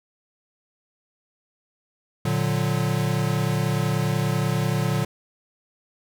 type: chord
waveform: square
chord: Bb augmented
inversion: none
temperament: equal with one note detuned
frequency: 116.54 / 146.83 / 182.87 Hz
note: Bb2 / D3 / F#3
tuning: 0 / 0 / -20 cents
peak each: -26 / -25 / -28 dBFS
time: 2.25-5.05 s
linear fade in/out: 5 ms
effects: none